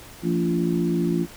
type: harmonic tone with a mistuned harmonic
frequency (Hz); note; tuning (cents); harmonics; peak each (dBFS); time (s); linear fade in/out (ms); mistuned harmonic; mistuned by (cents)
57.4; A#1; -26; 3 / 4 / 5 / 6; -23 / -28 / -27 / -25; 0.22-1.27; 50; 4; -16
effects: pink hiss -44 dBFS RMS until 1.36 s